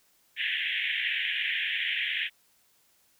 pink band-pass noise, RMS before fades -30 dBFS, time 0.36-2.3 s, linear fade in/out 50 ms, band 1700 to 3400 Hz, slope 96 dB/octave, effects white hiss -66 dBFS RMS until 3.19 s

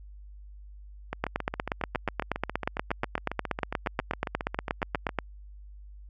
two click trains, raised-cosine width 0.5 ms, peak -16 / -11 dBFS, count 30 / 34, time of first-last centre 1.13-5.092 / 1.24-5.187 s, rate 7.32 / 8.36 Hz, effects added 50 Hz sine -44 dBFS peak until 6.09 s

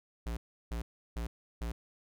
square tone bursts, 57.7 Hz, A#1, 17 cents flat, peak -35 dBFS, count 4, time 0.26-1.72 s, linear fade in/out 5 ms, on 110 ms, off 340 ms, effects none

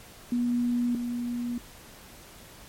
sine tone pair in turn, 241.7 / 240.7 Hz, B3 / B3, -37 / -44 cents, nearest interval unison, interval 7 cents, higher first, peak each -23 / -28 dBFS, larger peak first, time 0.32-0.95 / 0.95-1.58 s, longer neither, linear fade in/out 2 ms, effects pink hiss -49 dBFS RMS until 2.68 s + MP3 64 kbps

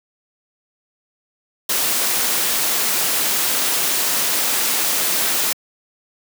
white noise, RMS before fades -19 dBFS, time 1.69-5.53 s, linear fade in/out 5 ms, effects high-pass 200 Hz 12 dB/octave

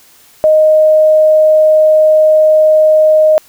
sine tone, 621 Hz, D#5, 3 cents flat, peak -4 dBFS, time 0.44-3.38 s, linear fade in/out 0 ms, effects white hiss -44 dBFS RMS until 3.48 s

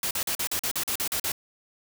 white noise bursts, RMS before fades -28 dBFS, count 11, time 0.03-1.319 s, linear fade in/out 2 ms, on 79 ms, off 42 ms, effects none

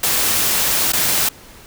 white noise with dropouts, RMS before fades -17 dBFS, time 0.03-1.29 s, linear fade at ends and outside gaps 5 ms, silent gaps 0.922-0.932 s, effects pink hiss -42 dBFS RMS until 1.66 s

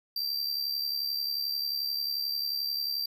square tone with amplitude modulation, 4699 Hz, D8, in tune, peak -27 dBFS, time 0.16-3.06 s, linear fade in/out 5 ms, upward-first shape sine, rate 71.3 Hz, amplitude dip 60%, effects none

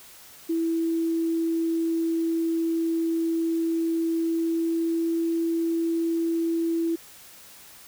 sine tone with pitch glide, 329.6 to 331.9 Hz, E4 to E4, 0 to +12 cents, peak -22 dBFS, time 0.49-6.96 s, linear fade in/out 10 ms, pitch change +12 cents, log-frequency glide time 4.16-5.24 s, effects white hiss -48 dBFS RMS until 7.87 s

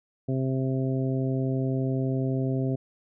harmonic tone, 131.9 Hz, C3, 14 cents sharp, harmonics 1 / 2 / 3 / 4 / 5, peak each -26 / -29 / -33 / -38 / -38 dBFS, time 0.28-2.76 s, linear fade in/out 10 ms, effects none

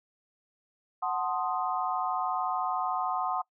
sine chord, F# diminished seventh, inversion none, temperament equal, 740 / 880 / 1046.5 / 1244.5 Hz, F#5 / A5 / C6 / Eb6, 0 / 0 / 0 / 0 cents, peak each -31 / -36 / -33 / -34 dBFS, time 1.02-3.42 s, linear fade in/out 10 ms, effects noise-tail reverb RT60 0.1 s tail -22 dB re dry

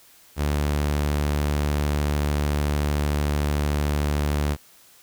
sawtooth tone, 73.42 Hz, D2, in tune, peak -17 dBFS, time 0.36-4.57 s, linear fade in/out 50 ms, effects white hiss -53 dBFS RMS until 5.02 s

